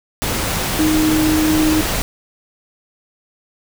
sine tone in noise, 311.1 Hz, D#4, in tune, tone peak -13 dBFS, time 0.79-1.81 s, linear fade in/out 0 ms, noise pink, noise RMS -20 dBFS, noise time 0.22-2.02 s, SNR +4 dB, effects none

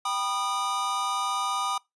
square chord, G augmented, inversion none, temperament just, 784 / 980 / 1225 Hz, G5 / B5 / D#6, 0 / -14 / -27 cents, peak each -34 / -33 / -29 dBFS, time 0.05-1.78 s, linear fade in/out 5 ms, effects noise-tail reverb RT60 0.2 s tail -24 dB re dry + resampled to 24000 Hz

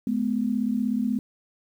sine tone pair together, 212.8 / 249.2 Hz, G#3 / B3, +42 / +16 cents, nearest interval minor third, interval 274 cents, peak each -25 dBFS, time 0.07-1.19 s, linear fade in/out 2 ms, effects 9-bit

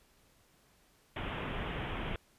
pink low-pass noise, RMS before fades -38 dBFS, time 1.16-2.16 s, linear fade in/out 2 ms, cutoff 3400 Hz, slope 96 dB/octave, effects pink hiss -67 dBFS RMS until 2.38 s + resampled to 32000 Hz

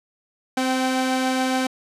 sawtooth tone pair together, 259.7 / 772 Hz, C4 / G5, -13 / -27 cents, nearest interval octave + perfect fifth, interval 1886 cents, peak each -17 / -22 dBFS, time 0.57-1.67 s, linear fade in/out 5 ms, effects low-pass 10000 Hz 12 dB/octave

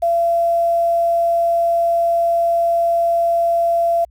sine tone with quantisation, 680 Hz, F5, 46 cents flat, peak -13 dBFS, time 0.02-4.05 s, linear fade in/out 10 ms, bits 7, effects added 60 Hz sine -47 dBFS peak until 4.1 s

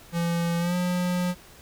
square tone with pitch glide, 170 to 178.97 Hz, F3 to F3, -46 to +43 cents, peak -24 dBFS, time 0.12-1.35 s, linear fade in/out 50 ms, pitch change +89 cents, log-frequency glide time 0.59-0.75 s, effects pink hiss -50 dBFS RMS until 1.61 s

